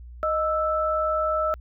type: tone pair together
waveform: sine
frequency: 622.2 / 1318.5 Hz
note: D#5 / E6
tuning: 0 / 0 cents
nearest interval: octave + minor second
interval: 1300 cents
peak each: -24 dBFS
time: 0.23-1.54 s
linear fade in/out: 0 ms
effects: added 60 Hz sine -39 dBFS peak until 1.6 s